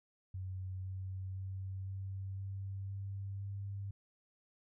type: tone with pitch steps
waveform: sine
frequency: 93.6 / 94.52 / 95.46 / 96.4 / 97.35 / 98.31 / 99.28 Hz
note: F#2 / F#2 / G2 / G2 / G2 / G2 / G2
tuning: +20 / +37 / -45 / -28 / -12 / +5 / +22 cents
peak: -39 dBFS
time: 0.34-3.91 s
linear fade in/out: 5 ms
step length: 510 ms
effects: none